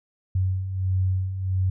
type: beating tone pair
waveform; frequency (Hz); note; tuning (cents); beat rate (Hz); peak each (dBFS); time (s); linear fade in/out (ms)
sine; 92.5 / 94; F#2 / F#2; 0 / +28; 1.5; -29 / -22; 0.35-1.7; 5
effects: none